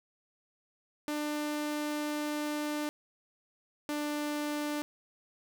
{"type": "tone pair in turn", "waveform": "sawtooth", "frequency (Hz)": [298.2, 296.1], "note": ["D4", "D4"], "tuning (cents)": [27, 14], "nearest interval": "unison", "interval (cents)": 13, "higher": "first", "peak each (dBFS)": -28, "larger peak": "neither", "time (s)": [[1.08, 2.89], [3.89, 4.82]], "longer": "first", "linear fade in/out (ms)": 0, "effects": []}